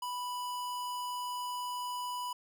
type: tone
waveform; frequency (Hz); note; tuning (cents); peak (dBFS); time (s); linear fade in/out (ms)
square; 987.8; B5; 0; -36; 0.02-2.33; 5
effects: none